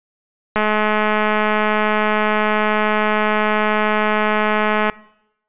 click train, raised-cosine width 0.5 ms, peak -3 dBFS, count 925, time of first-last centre 0.56-4.898 s, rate 213 Hz, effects noise-tail reverb RT60 0.8 s tail -21 dB re dry + resampled to 8000 Hz

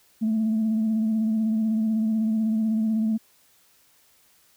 sine tone with vibrato, 220 Hz, A3, in tune, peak -19 dBFS, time 0.21-3.18 s, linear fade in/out 20 ms, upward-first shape sine, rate 16 Hz, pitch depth 34 cents each way, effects tanh soft clip ceiling -17 dBFS + white hiss -60 dBFS RMS until 4.56 s

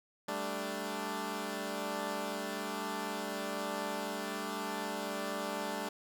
10% pulse chord, G suspended second, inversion none, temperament equal, 196 / 220 / 293.7 Hz, G3 / A3 / D4, 0 / 0 / 0 cents, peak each -32 dBFS, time 0.28-5.89 s, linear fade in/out 5 ms, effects none

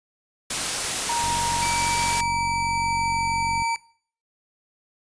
white noise, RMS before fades -25 dBFS, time 0.5-2.21 s, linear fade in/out 5 ms
sine tone with pitch glide, 940 to 920.7 Hz, A#5 to A#5, +14 to -22 cents, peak -23 dBFS, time 1.09-3.75 s, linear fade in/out 5 ms, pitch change -36 cents, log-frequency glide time 2.09-3.25 s
click train, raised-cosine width 5 ms, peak -23 dBFS, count 111, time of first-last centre 1.24-3.621 s, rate 46.2 Hz
sawtooth tone, 2311 Hz, D7, 28 cents flat, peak -24 dBFS, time 1.62-3.76 s, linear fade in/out 0 ms
effects noise-tail reverb RT60 0.5 s tail -21 dB re dry + resampled to 22050 Hz

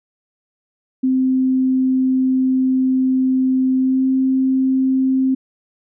sine tone with pitch glide, 260 to 262.9 Hz, C4 to C4, -11 to +8 cents, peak -13 dBFS, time 1.03-5.35 s, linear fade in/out 10 ms, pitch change +19 cents, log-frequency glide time 3.78-4.07 s, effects none

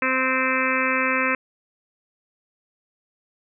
harmonic tone, 260 Hz, C4, 11 cents flat, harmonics 1 / 2 / 4 / 5 / 6 / 7 / 8 / 9 / 10, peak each -28 / -28 / -28 / -28 / -28 / -28 / -28 / -28 / -28 dBFS, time 0.02-1.35 s, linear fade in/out 2 ms, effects none

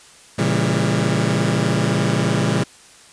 sawtooth chord, A# diminished seventh, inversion none, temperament just, 116.54 / 139.85 / 167.82 / 201.4 Hz, A#2 / C#3 / E3 / G3, 0 / +16 / +31 / +47 cents, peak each -18 dBFS, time 0.38-2.64 s, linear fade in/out 10 ms, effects white hiss -46 dBFS RMS until 3.12 s + resampled to 22050 Hz

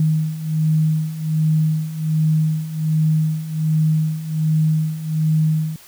sine beating tone pair, 155.56 / 156.86 Hz, D#3 / D#3, 0 / +14 cents, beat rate 1.3 Hz, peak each -21 / -17 dBFS, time 0-5.76 s, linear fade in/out 2 ms, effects white hiss -45 dBFS RMS until 5.87 s

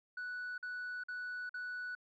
sine tone bursts, 1480 Hz, F#6, in tune, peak -37 dBFS, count 4, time 0.17-1.951 s, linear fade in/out 5 ms, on 410 ms, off 47 ms, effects tanh soft clip ceiling -38 dBFS

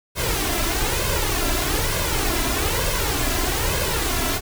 pink noise with flanger, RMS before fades -22 dBFS, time 0.15-4.41 s, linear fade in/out 50 ms, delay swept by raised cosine 1.9 to 3 ms, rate 1.1 Hz, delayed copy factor +0.65, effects none

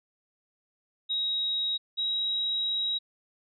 sine tone pair in turn, 3805 / 3834 Hz, A#7 / A#7, +35 / +48 cents, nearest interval unison, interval 13 cents, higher second, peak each -26 dBFS, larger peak neither, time 1.09-1.78 / 1.97-2.99 s, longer second, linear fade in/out 20 ms, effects none

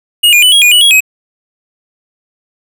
square tone with pitch steps, 2872 / 2426 / 2989 / 3300 / 2447 / 2942 / 3315 / 2537 Hz, F7 / D#7 / F#7 / G#7 / D#7 / F#7 / G#7 / D#7, +48 / -44 / +17 / -12 / -29 / -11 / -4 / +33 cents, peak -4 dBFS, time 0.23-1.006 s, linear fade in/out 10 ms, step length 97 ms, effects none

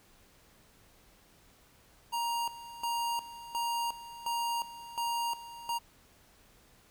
square tone with tremolo, 938 Hz, A#5, 11 cents sharp, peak -31 dBFS, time 2.12-5.79 s, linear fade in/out 20 ms, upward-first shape square, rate 1.4 Hz, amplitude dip 80%, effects pink hiss -62 dBFS RMS until 6.9 s

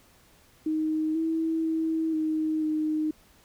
sine tone with pitch steps, 312.5 / 323.7 / 321.7 / 313 / 309.1 Hz, D#4 / E4 / E4 / D#4 / D#4, +8 / -31 / -42 / +10 / -11 cents, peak -24 dBFS, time 0.66-3.11 s, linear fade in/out 5 ms, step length 490 ms, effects pink hiss -59 dBFS RMS until 3.44 s

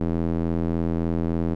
square tone with band-pass filter, 41.73 Hz, E1, 22 cents sharp, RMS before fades -24 dBFS, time 0-1.55 s, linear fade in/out 10 ms, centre 270 Hz, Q 1.1, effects none

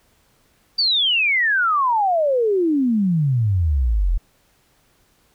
sine exponential sweep, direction down, 4720 to 38.89 Hz, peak -15 dBFS, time 0.78-4.18 s, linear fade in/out 10 ms, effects pink hiss -60 dBFS RMS until 5.34 s

